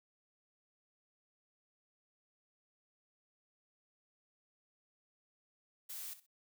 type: noise with echo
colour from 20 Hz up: blue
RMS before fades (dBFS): -45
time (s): 5.89-6.14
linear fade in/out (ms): 10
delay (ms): 63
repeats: 2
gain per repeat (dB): -14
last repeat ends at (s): 6.266
effects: none